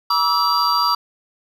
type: tone cluster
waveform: triangle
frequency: 964 / 1153 / 1307 / 4724 Hz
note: B5 / D6 / E6 / D8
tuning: -42 / -32 / -15 / +9 cents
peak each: -19 dBFS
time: 0.1-0.95 s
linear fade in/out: 5 ms
effects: none